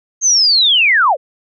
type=linear sweep; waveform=sine; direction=down; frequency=6450 to 463.5 Hz; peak=-8 dBFS; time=0.21-1.17 s; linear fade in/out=50 ms; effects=none